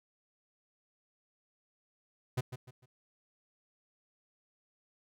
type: tone with echo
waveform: 45% pulse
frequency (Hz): 125.7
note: B2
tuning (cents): +31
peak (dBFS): -29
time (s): 2.37-2.41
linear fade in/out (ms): 10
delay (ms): 150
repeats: 3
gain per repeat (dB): -10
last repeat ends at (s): 2.86
effects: none